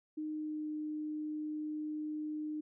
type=tone with pitch glide; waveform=sine; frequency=307.6 to 304.8 Hz; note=D#4 to D#4; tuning=-20 to -36 cents; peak=-36 dBFS; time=0.17-2.61 s; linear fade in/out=10 ms; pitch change=-16 cents; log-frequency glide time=0.32-0.69 s; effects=none